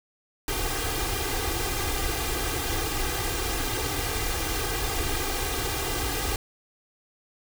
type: noise with comb filter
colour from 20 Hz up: pink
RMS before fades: -28 dBFS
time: 0.48-6.36 s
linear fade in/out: 2 ms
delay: 2.5 ms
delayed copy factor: +0.95
effects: none